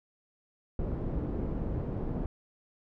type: low-pass noise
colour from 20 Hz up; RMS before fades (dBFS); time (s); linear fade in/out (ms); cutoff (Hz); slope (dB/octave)
pink; -33; 0.79-2.26; 2; 430; 12
effects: none